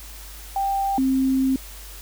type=tone pair in turn; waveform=sine; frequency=787 / 264.4 Hz; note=G5 / C4; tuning=+7 / +18 cents; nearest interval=octave + perfect fifth; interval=1889 cents; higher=first; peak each=-20 / -17 dBFS; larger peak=second; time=0.56-0.98 / 0.98-1.56 s; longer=second; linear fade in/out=2 ms; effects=added 50 Hz sine -39 dBFS peak until 2.01 s + white hiss -42 dBFS RMS until 2.01 s